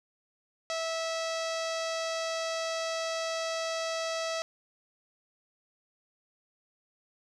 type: tone with low-pass filter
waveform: sawtooth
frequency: 653 Hz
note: E5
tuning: 17 cents flat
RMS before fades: -33 dBFS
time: 0.7-4.42 s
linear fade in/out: 0 ms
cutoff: 5600 Hz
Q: 2.2
effects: none